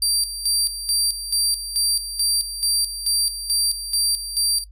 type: tone with tremolo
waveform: 25% pulse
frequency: 4700 Hz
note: D8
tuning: 1 cent sharp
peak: -13 dBFS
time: 0.02-4.64 s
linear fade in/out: 2 ms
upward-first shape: square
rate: 2.3 Hz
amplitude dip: 70%
effects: noise-tail reverb RT60 0.1 s tail -19 dB re dry + added 50 Hz sine -41 dBFS peak until 4.71 s